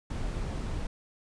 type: noise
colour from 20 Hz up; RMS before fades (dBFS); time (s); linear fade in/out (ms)
brown; -33; 0.1-0.87; 5
effects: resampled to 22050 Hz